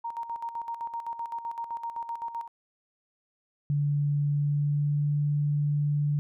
sine tone with tremolo, 930 Hz, A#5, 4 cents flat, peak -30 dBFS, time 0.04-2.48 s, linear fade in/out 10 ms, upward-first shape square, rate 7.8 Hz, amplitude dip 65%
sine tone with pitch glide, 144.9 to 146.41 Hz, D3 to D3, -23 to -5 cents, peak -23 dBFS, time 3.7-6.19 s, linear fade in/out 0 ms, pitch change +18 cents, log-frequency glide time 4.28-5.1 s
effects none

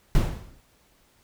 brown noise with exponential decay, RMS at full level -17 dBFS, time 0.15-0.6 s, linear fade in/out 0 ms, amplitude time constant 97 ms, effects pink hiss -62 dBFS RMS until 1.23 s

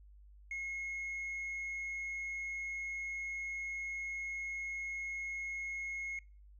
sine tone with tanh clipping, 2165 Hz, C#7, 41 cents flat, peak -38 dBFS, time 0.51-6.19 s, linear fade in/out 2 ms, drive 1 dB, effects noise-tail reverb RT60 0.4 s tail -25 dB re dry + added 50 Hz sine -55 dBFS peak until 6.59 s

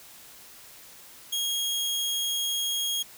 sawtooth tone, 3274 Hz, G#7, 25 cents flat, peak -23 dBFS, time 1.32-3.03 s, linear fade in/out 10 ms, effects white hiss -49 dBFS RMS until 3.17 s

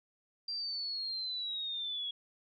sine linear sweep, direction down, 4746 to 3322 Hz, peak -35 dBFS, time 0.48-2.11 s, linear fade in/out 5 ms, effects none

